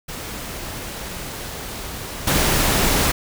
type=noise with level steps; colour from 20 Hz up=pink; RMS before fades=-31 / -18 dBFS; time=0.08-3.12 s; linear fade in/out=10 ms; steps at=2.27 s; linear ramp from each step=5 ms; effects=none